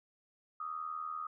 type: tone with amplitude modulation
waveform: sine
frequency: 1244.5 Hz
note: D#6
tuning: in tune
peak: -34 dBFS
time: 0.6-1.27 s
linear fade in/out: 5 ms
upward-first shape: sine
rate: 80.2 Hz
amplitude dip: 75%
effects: none